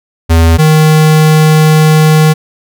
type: tone pair in turn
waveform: square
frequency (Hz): 82.41 / 155.57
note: E2 / D#3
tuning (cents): 0 / 0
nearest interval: major seventh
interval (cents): 1100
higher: second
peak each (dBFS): -4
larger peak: neither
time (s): 0.29-0.58 / 0.58-2.34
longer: second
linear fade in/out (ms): 20
effects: none